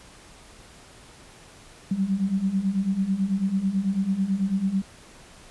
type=beating tone pair; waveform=sine; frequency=187.7 / 196.8 Hz; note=F#3 / G3; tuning=+25 / +7 cents; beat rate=9.1 Hz; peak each=-27 / -23 dBFS; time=1.91-4.82 s; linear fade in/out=5 ms; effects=pink hiss -49 dBFS RMS until 5.5 s + resampled to 24000 Hz